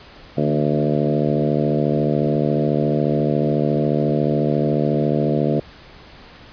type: harmonic tone with a mistuned harmonic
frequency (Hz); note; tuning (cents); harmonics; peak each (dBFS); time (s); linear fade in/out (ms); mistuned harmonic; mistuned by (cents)
74.1; D2; +16; 2 / 3 / 4 / 5 / 6 / 7 / 8 / 9; -21 / -23 / -24 / -25 / -26 / -26 / -27 / -28; 0.37-5.6; 5; 3; +26
effects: pink hiss -43 dBFS RMS until 6.52 s + resampled to 11025 Hz